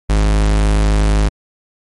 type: tone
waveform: 45% pulse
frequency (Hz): 51.91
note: G#1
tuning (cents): 0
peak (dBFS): -10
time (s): 0.09-1.29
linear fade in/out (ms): 10
effects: MP3 48 kbps